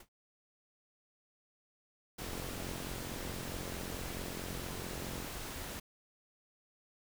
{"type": "noise with exponential decay", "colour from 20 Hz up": "pink", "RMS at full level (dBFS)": -48, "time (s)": [0, 0.09], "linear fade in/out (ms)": 5, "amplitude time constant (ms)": 19}
{"type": "noise", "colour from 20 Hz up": "pink", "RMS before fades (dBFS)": -43, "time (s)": [2.18, 5.8], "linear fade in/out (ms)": 10}
{"type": "click train", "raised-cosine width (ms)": 2, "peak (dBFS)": -31, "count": 136, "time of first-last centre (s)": [2.22, 5.247], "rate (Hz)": 44.6}
{"effects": []}